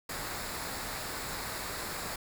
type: noise with comb filter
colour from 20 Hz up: pink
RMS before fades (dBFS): -38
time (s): 0.09-2.16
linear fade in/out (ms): 5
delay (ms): 0.33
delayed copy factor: -0.5
effects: none